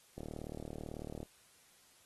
click train, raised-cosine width 2 ms, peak -30 dBFS, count 41, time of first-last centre 0.18-1.23 s, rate 38.1 Hz, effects white hiss -65 dBFS RMS until 2.05 s + AAC 32 kbps

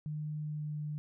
sine tone with pitch glide, 151.7 to 149.87 Hz, D#3 to D3, -44 to +35 cents, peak -35 dBFS, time 0.06-0.98 s, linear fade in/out 0 ms, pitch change -21 cents, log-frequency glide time 0.37-0.81 s, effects none

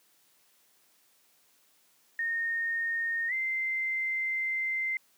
sine tone with pitch glide, 1842 to 2080 Hz, A#6 to C7, -21 to -11 cents, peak -28 dBFS, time 2.19-4.97 s, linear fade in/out 2 ms, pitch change +210 cents, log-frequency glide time 3.28-3.33 s, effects white hiss -66 dBFS RMS until 5.17 s + high-pass 150 Hz 12 dB/octave

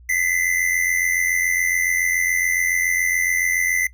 square tone pair together, 1987.9 / 2075 Hz, B6 / C7, +11 / -15 cents, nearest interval minor second, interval 74 cents, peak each -22 / -22 dBFS, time 0.09-3.87 s, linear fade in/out 5 ms, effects noise-tail reverb RT60 0.1 s tail -18 dB re dry + added 60 Hz sine -43 dBFS peak until 3.93 s

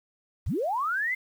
sine linear sweep, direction up, 38.89 to 2114 Hz, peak -25 dBFS, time 0.46-1.15 s, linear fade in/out 10 ms, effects 9-bit

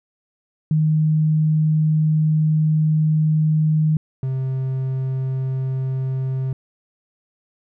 sine / triangle tone pair in turn, 155.3 / 131.84 Hz, D#3 / C3, -3 / +14 cents, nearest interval minor third, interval 283 cents, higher first, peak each -14 / -18 dBFS, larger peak first, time 0.71-3.97 / 4.23-6.53 s, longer first, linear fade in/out 2 ms, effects none

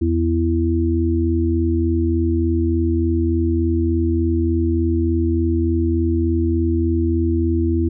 harmonic tone, 83.4 Hz, E2, 21 cents sharp, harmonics 1 / 3 / 4, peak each -18 / -23 / -19 dBFS, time 0.01-7.89 s, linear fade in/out 10 ms, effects none

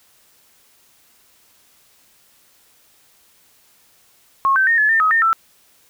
sine tone with pitch steps, 1087 / 1548 / 1840 / 1716 / 1804 / 1269 / 1820 / 1331 Hz, C#6 / G6 / A#6 / A6 / A6 / D#6 / A#6 / E6, -34 / -22 / -23 / -44 / +43 / +34 / -42 / +16 cents, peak -12 dBFS, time 4.45-5.33 s, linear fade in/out 0 ms, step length 110 ms, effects white hiss -55 dBFS RMS until 5.89 s

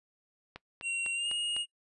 click train, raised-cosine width 0.3 ms, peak -26 dBFS, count 5, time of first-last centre 0.56-1.565 s, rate 3.98 Hz
square tone with pitch glide, 2745 to 2860 Hz, F7 to F7, -31 to +41 cents, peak -31 dBFS, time 0.82-1.66 s, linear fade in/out 50 ms, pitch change +72 cents, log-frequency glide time 1.14-1.29 s
effects noise-tail reverb RT60 0.1 s tail -21 dB re dry + resampled to 24000 Hz

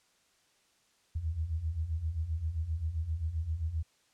sine beating tone pair, 75.4 / 83 Hz, D2 / E2, +46 / +12 cents, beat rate 7.6 Hz, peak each -37 / -32 dBFS, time 1.15-3.83 s, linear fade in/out 10 ms, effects white hiss -69 dBFS RMS until 4.13 s + low-pass 8000 Hz 12 dB/octave

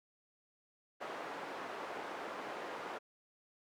white band-pass noise, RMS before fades -44 dBFS, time 1-2.99 s, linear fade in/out 20 ms, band 350 to 1100 Hz, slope 12 dB/octave, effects none

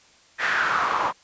pink noise with band-pass filter sweep, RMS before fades -23 dBFS, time 0.38-1.13 s, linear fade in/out 50 ms, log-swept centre 1800 to 950 Hz, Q 4.3, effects white hiss -55 dBFS RMS until 1.23 s + resampled to 16000 Hz

